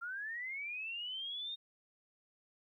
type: linear sweep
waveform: sine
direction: up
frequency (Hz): 1361 to 3700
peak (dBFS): -39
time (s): 0.01-1.56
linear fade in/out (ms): 20
effects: 13-bit